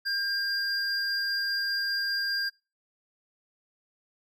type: tone pair together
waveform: triangle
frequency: 1600 / 4795 Hz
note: G6 / D8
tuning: +35 / +35 cents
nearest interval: octave + perfect fifth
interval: 1900 cents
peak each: -28 dBFS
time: 0.05-2.5 s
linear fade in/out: 20 ms
effects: noise-tail reverb RT60 0.3 s tail -25 dB re dry